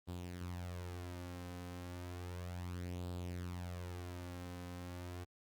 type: tone with flanger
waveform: sawtooth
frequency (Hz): 88.8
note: F2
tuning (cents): +29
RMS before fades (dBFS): -45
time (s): 0.07-5.25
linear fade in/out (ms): 20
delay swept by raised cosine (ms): 0.24 to 3.94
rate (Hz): 0.33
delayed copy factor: +0.6
effects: Opus 32 kbps